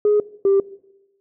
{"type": "tone pair in turn", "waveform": "sine", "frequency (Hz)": [417.4, 393.3], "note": ["G#4", "G4"], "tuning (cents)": [9, 6], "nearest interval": "minor second", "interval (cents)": 103, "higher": "first", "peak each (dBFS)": -11, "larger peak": "neither", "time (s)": [[0.05, 0.2], [0.45, 0.6]], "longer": "neither", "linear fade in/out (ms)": 2, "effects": ["noise-tail reverb RT60 1.0 s tail -20 dB re dry", "tanh soft clip ceiling -9 dBFS"]}